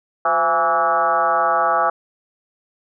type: tone with frequency modulation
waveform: sine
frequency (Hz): 987.8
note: B5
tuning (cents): 0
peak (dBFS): -14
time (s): 0.25-1.9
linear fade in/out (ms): 5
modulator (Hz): 157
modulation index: 2.6
effects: none